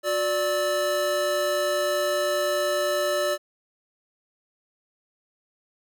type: tone cluster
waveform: square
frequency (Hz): 362.2 / 587 / 1304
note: F#4 / D5 / E6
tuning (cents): -37 / -1 / -19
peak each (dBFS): -32 / -24 / -32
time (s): 0.03-3.38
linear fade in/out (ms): 50
effects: none